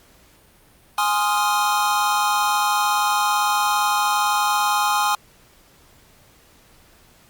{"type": "chord", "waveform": "square", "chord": "F minor seventh", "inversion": "first", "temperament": "equal", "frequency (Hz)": [830.6, 1046.5, 1244.5, 1396.9], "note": ["Ab5", "C6", "Eb6", "F6"], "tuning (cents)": [0, 0, 0, 0], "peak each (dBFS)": [-22, -24, -24, -28], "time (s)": [0.98, 5.15], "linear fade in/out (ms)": 2, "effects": ["pink hiss -53 dBFS RMS until 7.29 s", "Opus 48 kbps"]}